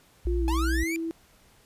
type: tone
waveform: sine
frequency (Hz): 59.7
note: A#1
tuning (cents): +42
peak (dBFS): -24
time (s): 0.25-0.84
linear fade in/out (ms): 10
type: tone with pitch glide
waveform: sine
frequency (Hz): 350 to 328.5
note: F4 to E4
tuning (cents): +4 to -6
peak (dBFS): -28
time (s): 0.27-1.11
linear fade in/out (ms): 0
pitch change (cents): -110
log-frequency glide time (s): 0.39-0.45
type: linear sweep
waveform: 45% pulse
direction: up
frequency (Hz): 830.6 to 2387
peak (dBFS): -30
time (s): 0.48-0.96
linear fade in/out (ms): 0
effects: pink hiss -59 dBFS RMS until 1.65 s + resampled to 32000 Hz